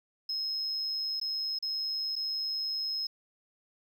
triangle tone with dropouts, 5150 Hz, E8, 41 cents flat, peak -28 dBFS, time 0.29-3.07 s, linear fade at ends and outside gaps 5 ms, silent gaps 1.2-1.213 / 1.588-1.625 / 2.156-2.162 s, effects tanh soft clip ceiling -27 dBFS

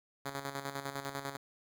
5% pulse tone with tremolo, 138.8 Hz, C#3, 3 cents sharp, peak -25 dBFS, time 0.25-1.37 s, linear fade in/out 10 ms, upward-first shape square, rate 10 Hz, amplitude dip 60%, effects none

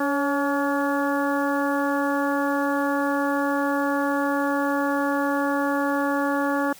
harmonic tone with a mistuned harmonic, 283.5 Hz, C#4, 39 cents sharp, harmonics 1 / 2 / 3 / 4 / 5 / 6, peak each -24 / -27 / -29 / -30 / -31 / -32 dBFS, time 0-6.73 s, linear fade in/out 5 ms, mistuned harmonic 2, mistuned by -32 cents, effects white hiss -47 dBFS RMS until 6.79 s

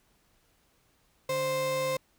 35% pulse tone pair together, 146.85 / 523.3 Hz, D3 / C5, 0 / 0 cents, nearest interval octave + minor seventh, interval 2200 cents, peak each -38 / -26 dBFS, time 1.29-1.97 s, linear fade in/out 5 ms, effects pink hiss -68 dBFS RMS until 2.18 s

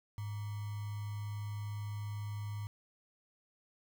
sine tone with sample-and-hold, 103.83 Hz, G#2, in tune, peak -37 dBFS, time 0.18-2.67 s, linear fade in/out 0 ms, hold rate 1050 Hz, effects none

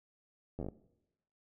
slowing click train, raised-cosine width 2 ms, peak -27 dBFS, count 7, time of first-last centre 0.59-0.686 s, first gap 11 ms, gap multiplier 1.15, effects noise-tail reverb RT60 0.9 s tail -19 dB re dry

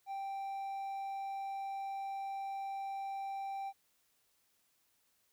triangle tone, 784 Hz, G5, in tune, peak -36 dBFS, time 0.06-3.73 s, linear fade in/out 50 ms, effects white hiss -75 dBFS RMS until 5.32 s

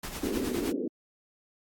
pink noise with tremolo, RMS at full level -36 dBFS, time 0.03-0.72 s, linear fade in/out 5 ms, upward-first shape sine, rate 9.7 Hz, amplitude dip 55%
pink band-pass noise, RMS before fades -31 dBFS, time 0.23-0.88 s, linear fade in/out 5 ms, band 230 to 450 Hz, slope 48 dB/octave
effects AAC 64 kbps

